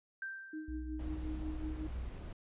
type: tone with exponential decay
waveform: sine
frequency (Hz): 1568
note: G6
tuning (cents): 0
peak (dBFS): -37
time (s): 0.22-1.1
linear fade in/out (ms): 2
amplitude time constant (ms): 190
type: tone with tremolo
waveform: sine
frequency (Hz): 311.1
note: D#4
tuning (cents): 0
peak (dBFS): -38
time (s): 0.53-1.87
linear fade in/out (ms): 5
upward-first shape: triangle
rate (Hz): 5.5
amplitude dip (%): 70
type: tone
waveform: sine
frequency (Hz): 61.74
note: B1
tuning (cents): 0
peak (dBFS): -40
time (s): 0.68-2.09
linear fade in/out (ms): 5
type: noise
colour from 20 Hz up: brown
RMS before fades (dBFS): -45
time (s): 0.99-2.33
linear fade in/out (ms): 5
effects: resampled to 8000 Hz